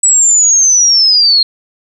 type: linear sweep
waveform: sine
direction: down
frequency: 7902 to 4193 Hz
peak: -5 dBFS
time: 0.03-1.43 s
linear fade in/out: 5 ms
effects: none